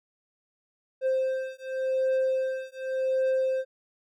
triangle beating tone pair, 523.3 / 524.18 Hz, C5 / C5, 0 / +3 cents, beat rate 0.88 Hz, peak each -26 / -26 dBFS, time 1.01-3.65 s, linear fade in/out 50 ms, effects none

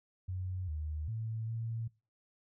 sine tone with pitch steps, 92.2 / 76.8 / 111.6 / 114 Hz, F#2 / D#2 / A2 / A#2, -6 / -22 / +25 / -38 cents, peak -35 dBFS, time 0.28-1.88 s, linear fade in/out 10 ms, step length 400 ms, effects noise-tail reverb RT60 0.3 s tail -21 dB re dry

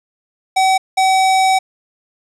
square tone bursts at uneven times, 761 Hz, F#5, 48 cents sharp, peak -11 dBFS, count 2, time 0.56-0.78 / 0.97-1.59 s, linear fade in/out 10 ms, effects resampled to 24000 Hz + 8-bit

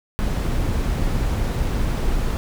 brown noise, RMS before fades -21 dBFS, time 0.19-2.37 s, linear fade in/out 0 ms, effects none

